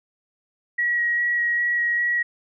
sine tone with vibrato, 1909 Hz, A#6, 41 cents sharp, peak -19 dBFS, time 0.78-2.23 s, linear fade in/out 10 ms, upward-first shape square, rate 2.5 Hz, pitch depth 9 cents each way, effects none

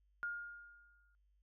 sine tone with exponential decay, 1418 Hz, F6, 26 cents sharp, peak -36 dBFS, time 0.23-1.15 s, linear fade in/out 0 ms, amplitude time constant 200 ms, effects added 50 Hz sine -70 dBFS peak until 1.42 s

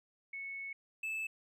sine / triangle tone pair in turn, 2206 / 2623 Hz, C#7 / E7, -9 / -9 cents, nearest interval minor third, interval 300 cents, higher second, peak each -40 / -34 dBFS, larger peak second, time 0.33-0.73 / 1.03-1.27 s, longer first, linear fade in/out 5 ms, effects none

